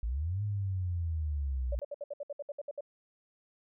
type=linear two-way sweep; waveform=sine; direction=up then down; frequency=51.3 to 105.2 to 58 Hz; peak=-30 dBFS; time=0.03-1.79 s; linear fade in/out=0 ms; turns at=0.43 s
type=tone bursts; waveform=sine; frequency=576 Hz; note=D5; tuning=34 cents flat; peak=-35 dBFS; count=12; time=1.72-2.808 s; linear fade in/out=5 ms; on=32 ms; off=64 ms
effects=none